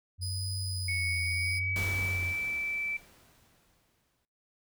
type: tone with vibrato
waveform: sine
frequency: 89.9 Hz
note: F#2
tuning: 49 cents flat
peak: -33 dBFS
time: 0.18-2.35 s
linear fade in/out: 50 ms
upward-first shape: sine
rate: 0.74 Hz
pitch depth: 85 cents each way
type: tone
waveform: 30% pulse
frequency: 4978 Hz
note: D#8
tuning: in tune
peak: -33 dBFS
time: 0.21-1.6 s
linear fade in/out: 20 ms
type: tone with pitch glide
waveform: sine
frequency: 2217 to 2322 Hz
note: C#7 to D7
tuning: 0 to -20 cents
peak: -30 dBFS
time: 0.88-2.97 s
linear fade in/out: 5 ms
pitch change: +80 cents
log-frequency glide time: 1.01-2.22 s
type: noise with exponential decay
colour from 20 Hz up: pink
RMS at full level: -37 dBFS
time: 1.76-4.25 s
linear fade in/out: 0 ms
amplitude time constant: 540 ms
effects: noise-tail reverb RT60 0.4 s tail -21 dB re dry